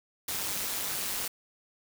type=noise with amplitude modulation; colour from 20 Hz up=white; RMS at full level=-30 dBFS; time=0.28-1.28 s; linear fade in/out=5 ms; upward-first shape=sine; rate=197 Hz; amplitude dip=70%; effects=none